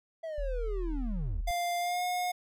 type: linear sweep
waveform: triangle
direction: down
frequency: 665 to 49.89 Hz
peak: -33 dBFS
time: 0.23-1.42 s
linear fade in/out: 10 ms
type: tone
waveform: sine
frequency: 40.29 Hz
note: E1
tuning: 39 cents flat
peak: -31 dBFS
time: 0.38-1.51 s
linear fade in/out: 0 ms
type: tone with pitch glide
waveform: square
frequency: 698.5 to 720.2 Hz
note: F5 to F#5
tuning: 0 to -47 cents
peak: -30 dBFS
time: 1.47-2.32 s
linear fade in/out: 10 ms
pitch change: +53 cents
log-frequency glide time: 1.78-2.04 s
effects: none